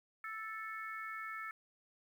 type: harmonic tone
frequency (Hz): 440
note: A4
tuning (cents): 0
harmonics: 3 / 4 / 5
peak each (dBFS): -44 / -46 / -48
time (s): 0.24-1.51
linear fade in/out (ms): 2
effects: 11-bit